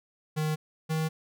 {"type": "tone pair in turn", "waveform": "square", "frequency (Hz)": [154.7, 158.22], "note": ["D#3", "D#3"], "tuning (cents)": [-10, 29], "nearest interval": "unison", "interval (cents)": 39, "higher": "second", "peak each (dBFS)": -27, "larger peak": "neither", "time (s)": [[0.36, 0.56], [0.89, 1.09]], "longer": "neither", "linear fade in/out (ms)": 20, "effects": []}